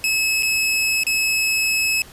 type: tone with dropouts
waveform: sawtooth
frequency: 2585 Hz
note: E7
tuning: 34 cents flat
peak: -14 dBFS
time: 0.04-2.02 s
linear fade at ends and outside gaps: 1 ms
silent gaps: 0.425-0.43 / 1.035-1.067 s
effects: pink hiss -43 dBFS RMS until 2.12 s + resampled to 32000 Hz